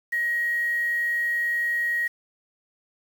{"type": "tone with quantisation", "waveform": "sine", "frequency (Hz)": 1891, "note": "A#6", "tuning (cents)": 24, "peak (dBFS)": -22, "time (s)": [0.12, 2.08], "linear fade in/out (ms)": 10, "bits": 7, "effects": []}